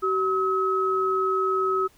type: tone pair together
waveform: sine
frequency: 380.6 / 1282 Hz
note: F#4 / E6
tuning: +49 / -49 cents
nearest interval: octave + major sixth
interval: 2102 cents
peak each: -24 / -23 dBFS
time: 0.02-1.88 s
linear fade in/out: 20 ms
effects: pink hiss -58 dBFS RMS until 1.97 s

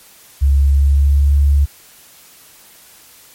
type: tone with pitch glide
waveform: sine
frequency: 69.4 to 71.02 Hz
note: C#2 to C#2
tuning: +3 to +43 cents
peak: -8 dBFS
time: 0.41-1.66 s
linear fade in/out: 20 ms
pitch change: +40 cents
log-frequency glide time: 0.58-1.34 s
effects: white hiss -44 dBFS RMS until 3.34 s + MP3 64 kbps

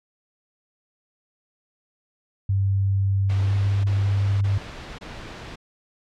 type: tone with pitch glide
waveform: sine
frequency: 97.8 to 99.51 Hz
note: G2 to G2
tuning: -4 to +26 cents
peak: -18 dBFS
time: 2.49-4.58 s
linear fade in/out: 5 ms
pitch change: +30 cents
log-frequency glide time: 3.43-3.54 s
type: noise bursts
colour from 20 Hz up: pink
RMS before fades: -37 dBFS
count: 4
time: 3.29-5.559 s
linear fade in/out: 10 ms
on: 550 ms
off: 23 ms
effects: low-pass 4000 Hz 12 dB/octave

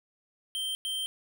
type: tone bursts at uneven times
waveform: square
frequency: 3136 Hz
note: G7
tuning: in tune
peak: -31 dBFS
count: 2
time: 0.55-0.75 / 0.85-1.06 s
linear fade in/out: 0 ms
effects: none

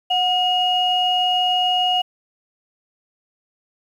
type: tone pair together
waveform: sine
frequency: 731.7 / 2875 Hz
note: F#5 / F7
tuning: -20 / +50 cents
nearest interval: 2 octaves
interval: 2370 cents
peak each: -18 dBFS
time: 0.1-2.02 s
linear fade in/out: 10 ms
effects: tanh soft clip ceiling -8 dBFS + 8-bit

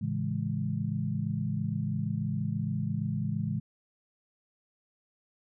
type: chord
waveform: sine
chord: A major seventh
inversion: none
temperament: equal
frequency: 110 / 138.59 / 164.81 / 207.7 Hz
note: A2 / C#3 / E3 / G#3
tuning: 0 / 0 / 0 / 0 cents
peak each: -34 dBFS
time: 0.01-3.6 s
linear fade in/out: 10 ms
effects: none

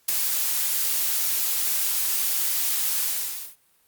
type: noise with ADSR envelope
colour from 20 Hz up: blue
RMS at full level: -19 dBFS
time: 0.08-3.56 s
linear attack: 10 ms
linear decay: 5 ms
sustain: -5 dB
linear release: 530 ms
effects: white hiss -63 dBFS RMS until 3.87 s + Opus 48 kbps

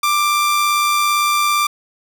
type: tone with amplitude modulation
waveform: sawtooth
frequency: 1182 Hz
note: D6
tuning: 11 cents sharp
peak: -9 dBFS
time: 0.03-1.67 s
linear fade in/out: 5 ms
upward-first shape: sine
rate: 97.7 Hz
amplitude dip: 25%
effects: none

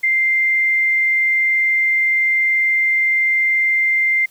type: tone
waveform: sine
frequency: 2093 Hz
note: C7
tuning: in tune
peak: -13 dBFS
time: 0.03-4.26 s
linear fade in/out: 10 ms
effects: white hiss -52 dBFS RMS until 4.3 s

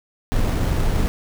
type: noise with sample-and-hold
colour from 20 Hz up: brown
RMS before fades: -19 dBFS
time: 0.32-1.08 s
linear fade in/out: 0 ms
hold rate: 7350 Hz
effects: none

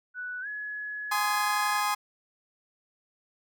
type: tone with pitch glide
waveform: sine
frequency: 1482 to 1692.6 Hz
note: F#6 to G#6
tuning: +2 to +32 cents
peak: -33 dBFS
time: 0.14-1.83 s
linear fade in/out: 50 ms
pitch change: +230 cents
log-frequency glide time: 0.41-0.47 s
type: chord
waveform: 35% pulse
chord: Ab major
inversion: none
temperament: just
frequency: 830.6 / 1038.3 / 1245.9 Hz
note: Ab5 / C6 / Eb6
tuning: 0 / -14 / +2 cents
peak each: -28 / -28 / -29 dBFS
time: 1.11-1.95 s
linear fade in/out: 10 ms
effects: none

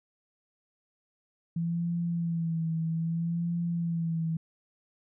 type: tone with vibrato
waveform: sine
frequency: 166.7 Hz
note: E3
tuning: 20 cents sharp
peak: -27 dBFS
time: 1.56-4.37 s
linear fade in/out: 5 ms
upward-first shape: sine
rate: 0.62 Hz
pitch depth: 46 cents each way
effects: none

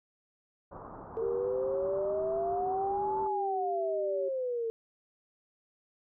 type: low-pass noise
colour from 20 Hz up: white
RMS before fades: -46 dBFS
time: 0.71-3.28 s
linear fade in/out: 10 ms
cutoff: 1200 Hz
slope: 48 dB/octave
type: exponential two-way sweep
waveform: sine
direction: up then down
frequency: 448.3 to 880 to 448.3 Hz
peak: -30 dBFS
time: 1.17-4.7 s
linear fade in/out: 0 ms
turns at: 3.21 s
type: tone with vibrato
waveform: sine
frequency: 390 Hz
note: G4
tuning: 9 cents flat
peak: -33 dBFS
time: 1.21-4.29 s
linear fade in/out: 10 ms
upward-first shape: triangle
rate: 4.5 Hz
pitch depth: 13 cents each way
effects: none

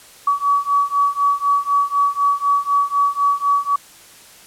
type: beating tone pair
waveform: sine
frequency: 1135 / 1139 Hz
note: C#6 / C#6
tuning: +41 / +47 cents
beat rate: 4 Hz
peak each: -18 / -17 dBFS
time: 0.27-3.76 s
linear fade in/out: 5 ms
effects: white hiss -44 dBFS RMS until 4.46 s + low-pass 12000 Hz 12 dB/octave

